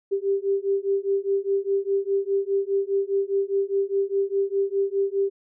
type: beating tone pair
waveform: sine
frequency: 391.9 / 396.8 Hz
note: G4 / G4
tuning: 0 / +21 cents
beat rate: 4.9 Hz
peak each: -24 dBFS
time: 0.11-5.3 s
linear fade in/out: 20 ms
effects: none